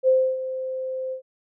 sine tone with ADSR envelope, 520 Hz, C5, 11 cents flat, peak -13 dBFS, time 0.03-1.22 s, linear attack 49 ms, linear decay 290 ms, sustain -13 dB, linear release 99 ms, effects none

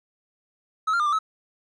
triangle tone with pitch steps, 1287 / 1388 / 1206 / 1177 / 1291 Hz, E6 / F6 / D6 / D6 / E6, -42 / -11 / +46 / +3 / -37 cents, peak -18 dBFS, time 0.87-1.19 s, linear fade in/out 10 ms, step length 64 ms, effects resampled to 22050 Hz + 10-bit

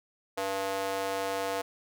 square tone with high-pass filter, 97.3 Hz, G2, 12 cents flat, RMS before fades -32 dBFS, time 0.37-1.62 s, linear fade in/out 10 ms, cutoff 570 Hz, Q 2.1, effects none

